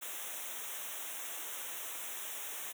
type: band-stop noise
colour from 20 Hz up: white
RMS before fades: -42 dBFS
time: 0.01-2.73 s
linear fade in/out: 20 ms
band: 3800 to 5700 Hz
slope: 96 dB/octave
effects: high-pass 400 Hz 12 dB/octave